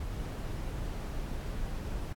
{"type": "noise", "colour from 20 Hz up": "brown", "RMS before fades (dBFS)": -36, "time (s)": [0, 2.13], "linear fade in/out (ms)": 5, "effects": ["AAC 64 kbps"]}